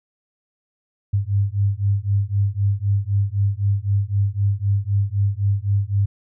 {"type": "beating tone pair", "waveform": "sine", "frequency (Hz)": [98.4, 102.3], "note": ["G2", "G#2"], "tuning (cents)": [7, -26], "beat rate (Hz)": 3.9, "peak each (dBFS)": -20, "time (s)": [1.13, 6.06], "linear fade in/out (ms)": 10, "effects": []}